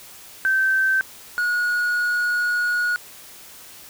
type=tone pair in turn; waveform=sine / triangle; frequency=1550 / 1450.5 Hz; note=G6 / F#6; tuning=-20 / -35 cents; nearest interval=minor second; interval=115 cents; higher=first; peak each=-16 / -17 dBFS; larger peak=first; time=0.45-1.01 / 1.38-2.96 s; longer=second; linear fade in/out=0 ms; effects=white hiss -43 dBFS RMS until 3.89 s